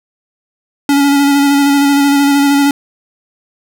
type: tone with vibrato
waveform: square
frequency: 282.1 Hz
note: C#4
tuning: 30 cents sharp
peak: -8 dBFS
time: 0.89-2.71 s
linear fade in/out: 2 ms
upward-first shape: square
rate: 13 Hz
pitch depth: 16 cents each way
effects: none